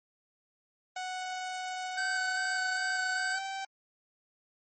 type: tone with pitch glide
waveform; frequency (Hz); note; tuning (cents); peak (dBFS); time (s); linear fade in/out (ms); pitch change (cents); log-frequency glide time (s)
sawtooth; 740 to 775.4; F#5 to G5; 0 to -19; -31; 0.96-3.65; 5; +81; 3.32-3.38
type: tone with vibrato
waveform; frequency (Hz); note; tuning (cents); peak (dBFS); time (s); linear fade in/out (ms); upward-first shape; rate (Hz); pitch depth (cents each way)
square; 1527; G6; -46; -31; 1.97-3.39; 10; square; 2.5; 19
effects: MP3 32 kbps